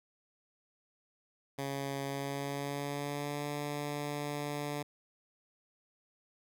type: tone with pitch glide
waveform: 10% pulse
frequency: 138.59 to 146.07 Hz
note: C#3 to D3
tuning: 0 to -9 cents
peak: -27 dBFS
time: 1.58-4.83 s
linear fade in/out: 10 ms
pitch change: +91 cents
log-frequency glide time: 2.05-3.48 s
effects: none